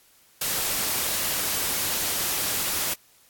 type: noise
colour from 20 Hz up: white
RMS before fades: -26 dBFS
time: 0.41-2.94 s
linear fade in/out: 5 ms
effects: white hiss -58 dBFS RMS until 3.29 s + AAC 64 kbps